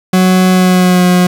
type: tone with pitch glide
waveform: 40% pulse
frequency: 185 to 180.15 Hz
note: F#3 to F#3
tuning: 0 to -46 cents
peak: -5 dBFS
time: 0.13-1.27 s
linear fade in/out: 5 ms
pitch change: -46 cents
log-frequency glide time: 0.5-1.04 s
effects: 7-bit